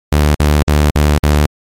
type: tone bursts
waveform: sawtooth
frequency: 74.3 Hz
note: D2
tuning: 21 cents sharp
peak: -4 dBFS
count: 5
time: 0.12-1.462 s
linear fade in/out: 5 ms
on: 230 ms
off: 48 ms
effects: MP3 64 kbps